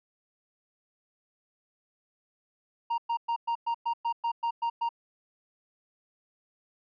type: tone bursts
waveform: triangle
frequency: 932.3 Hz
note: A#5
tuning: in tune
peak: -24 dBFS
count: 11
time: 2.9-4.891 s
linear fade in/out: 10 ms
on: 81 ms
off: 110 ms
effects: resampled to 11025 Hz